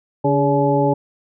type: harmonic tone with a mistuned harmonic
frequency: 142.4 Hz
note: C#3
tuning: 47 cents sharp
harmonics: 1 / 2 / 3 / 4 / 6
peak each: -20 / -20 / -20 / -20 / -20 dBFS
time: 0.24-0.94 s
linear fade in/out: 10 ms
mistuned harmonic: 3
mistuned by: -56 cents
effects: none